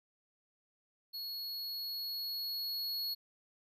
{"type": "tone with level ramp", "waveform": "square", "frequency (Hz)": 4340, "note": "C#8", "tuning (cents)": -37, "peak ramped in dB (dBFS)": [-40, -35], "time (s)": [1.13, 3.15], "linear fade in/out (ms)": 20, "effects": []}